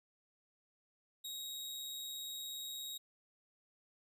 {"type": "tone with amplitude modulation", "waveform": "sawtooth", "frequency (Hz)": 3784, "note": "A#7", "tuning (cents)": 25, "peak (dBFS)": -38, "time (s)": [1.24, 2.98], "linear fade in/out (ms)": 10, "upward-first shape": "sine", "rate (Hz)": 137, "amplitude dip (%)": 30, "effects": []}